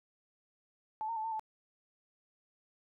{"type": "tone with pitch steps", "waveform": "sine", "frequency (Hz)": [869, 917, 871, 901, 872], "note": ["A5", "A#5", "A5", "A5", "A5"], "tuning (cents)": [-22, -29, -18, 41, -16], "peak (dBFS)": -34, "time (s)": [1.01, 1.395], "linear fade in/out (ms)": 0, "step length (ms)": 77, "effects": []}